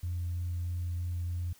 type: tone with vibrato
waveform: sine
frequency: 87.31 Hz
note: F2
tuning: in tune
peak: -30 dBFS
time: 0.03-1.53 s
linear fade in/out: 5 ms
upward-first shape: sine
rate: 3.1 Hz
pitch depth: 11 cents each way
effects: tanh soft clip ceiling -27 dBFS + white hiss -60 dBFS RMS until 1.59 s